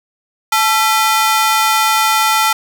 sawtooth ring-modulated tone, 1108.7 Hz, C#6, in tune, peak -4 dBFS, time 0.52-2.53 s, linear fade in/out 5 ms, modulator 237 Hz, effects none

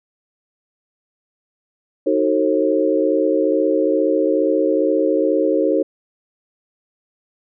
sine chord, D# diminished seventh, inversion none, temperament just, 311.1 / 373.4 / 448 / 537.6 Hz, D#4 / F#4 / A4 / C5, 0 / +16 / +31 / +47 cents, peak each -19 / -21 / -20 / -19 dBFS, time 2.06-5.83 s, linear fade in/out 10 ms, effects none

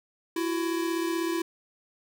square tone pair together, 333.9 / 370 Hz, E4 / F#4, +22 / 0 cents, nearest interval major second, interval 178 cents, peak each -28 / -34 dBFS, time 0.36-1.42 s, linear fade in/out 5 ms, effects none

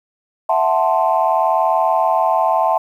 sine chord, F# half-diminished seventh, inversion third, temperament equal, 659.3 / 740 / 880 / 1046.5 Hz, E5 / F#5 / A5 / C6, 0 / 0 / 0 / 0 cents, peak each -17 / -18 / -17 / -20 dBFS, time 0.49-2.78 s, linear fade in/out 5 ms, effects tanh soft clip ceiling -3 dBFS + 8-bit

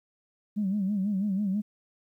sine tone with vibrato, 199 Hz, G3, 26 cents sharp, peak -24 dBFS, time 0.56-1.62 s, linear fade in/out 20 ms, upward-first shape sine, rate 6.1 Hz, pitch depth 110 cents each way, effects tanh soft clip ceiling -20 dBFS + 11-bit

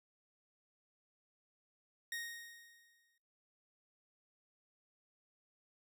sawtooth tone with exponential decay, 1864.7 Hz, A#6, in tune, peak -35 dBFS, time 2.12-3.18 s, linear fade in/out 2 ms, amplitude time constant 230 ms, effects noise-tail reverb RT60 0.7 s tail -20 dB re dry

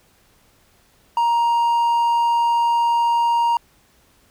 triangle tone, 938 Hz, A#5, 11 cents sharp, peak -13 dBFS, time 1.17-3.57 s, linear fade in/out 2 ms, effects pink hiss -57 dBFS RMS until 4.3 s

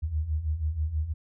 sine beating tone pair, 73.42 / 79.62 Hz, D2 / D#2, 0 / +40 cents, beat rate 6.2 Hz, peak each -32 / -27 dBFS, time 0.02-1.14 s, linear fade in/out 20 ms, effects none

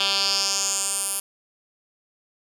10% pulse tone with band-pass filter sweep, 196.8 Hz, G3, 7 cents sharp, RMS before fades -24 dBFS, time 0-1.2 s, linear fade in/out 2 ms, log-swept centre 3700 to 11000 Hz, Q 3.3, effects none

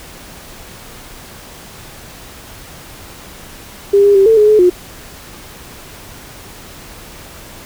sine tone with pitch steps, 400.9 / 404.8 / 389.8 / 447.2 / 421.4 / 427.3 / 359 Hz, G4 / G#4 / G4 / A4 / G#4 / G#4 / F4, +39 / -44 / -10 / +28 / +25 / +49 / +48 cents, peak -5 dBFS, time 3.93-4.7 s, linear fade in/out 10 ms, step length 110 ms, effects pink hiss -35 dBFS RMS until 7.65 s

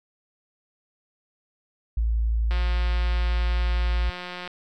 sine tone, 56 Hz, A1, 31 cents sharp, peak -20 dBFS, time 1.97-4.1 s, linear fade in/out 5 ms
click train, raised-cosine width 0.3 ms, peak -19 dBFS, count 353, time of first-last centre 2.51-4.476 s, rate 179 Hz
effects none

